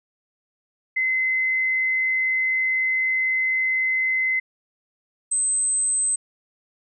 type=tone pair in turn; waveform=sine; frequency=2051 / 8204 Hz; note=C7 / C9; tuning=-35 / -35 cents; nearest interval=2 octaves; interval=2400 cents; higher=second; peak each=-19 dBFS; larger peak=neither; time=0.96-4.4 / 5.31-6.16 s; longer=first; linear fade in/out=10 ms; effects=none